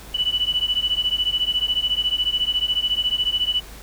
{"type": "beating tone pair", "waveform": "sine", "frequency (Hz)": [2960, 2974], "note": ["F#7", "F#7"], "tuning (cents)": [0, 8], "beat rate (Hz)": 14, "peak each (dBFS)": -22, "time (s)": [0.14, 3.61], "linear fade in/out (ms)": 10, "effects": ["added 50 Hz sine -39 dBFS peak until 3.82 s", "pink hiss -42 dBFS RMS until 3.82 s"]}